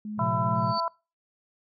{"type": "tone with tremolo", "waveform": "sine", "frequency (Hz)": 211.5, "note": "G#3", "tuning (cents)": 32, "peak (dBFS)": -31, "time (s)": [0.05, 0.78], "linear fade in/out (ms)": 2, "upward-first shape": "sine", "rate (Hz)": 2.4, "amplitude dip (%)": 50}
{"type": "chord", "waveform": "triangle", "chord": "Bb suspended second", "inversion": "none", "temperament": "equal with one note detuned", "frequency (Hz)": [113.94, 130.81, 174.61], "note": ["Bb2", "C3", "F3"], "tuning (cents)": [-39, 0, 0], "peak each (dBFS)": [-29, -29, -30], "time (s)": [0.17, 0.75], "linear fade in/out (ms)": 50}
{"type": "harmonic tone", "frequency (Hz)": 334.1, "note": "E4", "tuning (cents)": 23, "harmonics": [2, 3, 4], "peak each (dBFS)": [-32, -27, -33], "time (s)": [0.19, 0.88], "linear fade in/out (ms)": 2}
{"type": "tone with exponential growth", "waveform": "sine", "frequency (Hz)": 4537, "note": "C#8", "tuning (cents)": 39, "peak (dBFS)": -28, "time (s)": [0.55, 0.8], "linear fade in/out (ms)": 1, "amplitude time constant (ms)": 54}
{"effects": ["noise-tail reverb RT60 0.3 s tail -25 dB re dry"]}